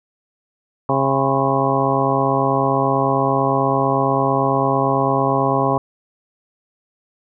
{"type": "harmonic tone with a mistuned harmonic", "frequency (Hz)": 135.6, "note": "C#3", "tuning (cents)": -38, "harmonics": [1, 2, 3, 4, 5, 6, 7, 8], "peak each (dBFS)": [-23, -23, -23, -23, -23, -23, -23, -23], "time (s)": [0.89, 5.78], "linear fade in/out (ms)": 2, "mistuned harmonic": 7, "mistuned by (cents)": 83, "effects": []}